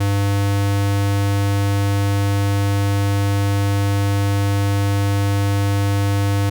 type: tone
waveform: square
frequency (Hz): 100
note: G2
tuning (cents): +35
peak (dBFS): -16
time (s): 0-6.5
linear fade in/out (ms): 10
effects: none